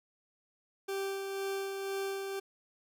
40% pulse tone with tremolo, 390.9 Hz, G4, 5 cents flat, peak -32 dBFS, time 0.88-2.4 s, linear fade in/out 10 ms, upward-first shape sine, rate 2 Hz, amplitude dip 35%, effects none

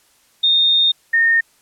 sine tone pair in turn, 3666 / 1833 Hz, A#7 / A#6, -30 / -30 cents, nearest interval octave, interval 1200 cents, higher first, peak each -11 dBFS, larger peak neither, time 0.43-0.92 / 1.13-1.41 s, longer first, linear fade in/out 10 ms, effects white hiss -56 dBFS RMS until 1.61 s + low-pass 12000 Hz 12 dB/octave

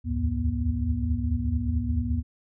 sine tone cluster, 68.2 / 77.4 / 82.1 / 106.3 / 241.1 Hz, C#2 / D#2 / E2 / G#2 / B3, -28 / -9 / -6 / +41 / -41 cents, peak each -30 / -30 / -29 / -31 / -30 dBFS, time 0.04-2.23 s, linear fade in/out 50 ms, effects none

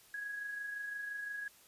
sine tone with amplitude modulation, 1661.2 Hz, G#6, in tune, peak -37 dBFS, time 0.14-1.48 s, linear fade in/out 2 ms, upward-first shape sine, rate 25.8 Hz, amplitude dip 40%, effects white hiss -62 dBFS RMS until 1.67 s + resampled to 32000 Hz

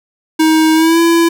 square tone with pitch glide, 316.4 to 335.2 Hz, D#4 to E4, +29 to +29 cents, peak -8 dBFS, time 0.39-1.29 s, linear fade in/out 10 ms, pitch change +100 cents, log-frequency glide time 0.74-1 s, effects none

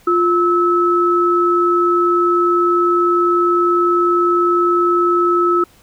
sine tone pair together, 350.1 / 1300 Hz, F4 / E6, +4 / -24 cents, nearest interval octave + major seventh, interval 2272 cents, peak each -14 dBFS, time 0.07-5.64 s, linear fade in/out 5 ms, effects pink hiss -50 dBFS RMS until 5.82 s

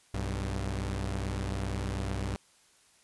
sawtooth tone pair together, 62.55 / 98 Hz, B1 / G2, +23 / 0 cents, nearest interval minor sixth, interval 777 cents, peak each -30 / -30 dBFS, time 0.14-2.36 s, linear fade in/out 0 ms, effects white hiss -63 dBFS RMS until 3.03 s + resampled to 24000 Hz

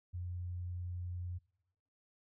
sine tone, 88.9 Hz, F2, 31 cents sharp, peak -38 dBFS, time 0.13-1.39 s, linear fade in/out 20 ms, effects noise-tail reverb RT60 0.9 s tail -23 dB re dry

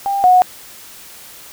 sine tone pair in turn, 795 / 731.6 Hz, G5 / F#5, +24 / -20 cents, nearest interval minor second, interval 144 cents, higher first, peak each -15 / -6 dBFS, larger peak second, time 0.06-0.24 / 0.24-0.42 s, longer neither, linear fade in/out 0 ms, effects white hiss -38 dBFS RMS until 1.52 s

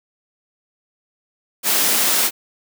white high-pass noise, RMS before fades -17 dBFS, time 1.63-2.31 s, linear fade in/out 50 ms, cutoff 180 Hz, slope 48 dB/octave, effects none

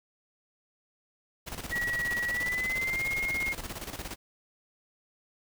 pink noise with tremolo, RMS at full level -37 dBFS, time 1.46-4.16 s, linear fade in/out 20 ms, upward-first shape square, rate 17 Hz, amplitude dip 65%
sine tone with pitch glide, 1921 to 2144 Hz, B6 to C7, -48 to +42 cents, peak -28 dBFS, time 1.71-3.54 s, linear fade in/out 20 ms, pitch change +190 cents, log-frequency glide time 2.27-3.07 s
effects none

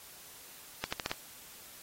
accelerating click train, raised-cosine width 0.2 ms, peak -15 dBFS, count 5, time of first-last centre 0.84-1.115 s, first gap 85 ms, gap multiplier 0.86, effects white hiss -52 dBFS RMS until 1.82 s + AAC 48 kbps

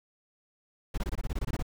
brown noise bursts, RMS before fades -30 dBFS, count 12, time 0.94-1.626 s, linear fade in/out 5 ms, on 37 ms, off 22 ms, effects none

